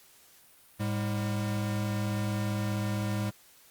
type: tone pair together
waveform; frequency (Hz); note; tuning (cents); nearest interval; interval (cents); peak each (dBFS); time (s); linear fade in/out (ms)
square; 106.9 / 202.4; A2 / G#3; -49 / -44; major seventh; 1105; -31 / -34; 0.79-3.31; 20
effects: white hiss -58 dBFS RMS until 3.7 s + Opus 48 kbps